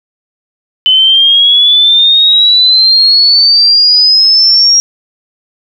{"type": "exponential sweep", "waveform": "sine", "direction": "up", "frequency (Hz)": [3022, 5640], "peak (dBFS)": -3, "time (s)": [0.86, 4.8], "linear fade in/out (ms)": 0, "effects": ["7-bit"]}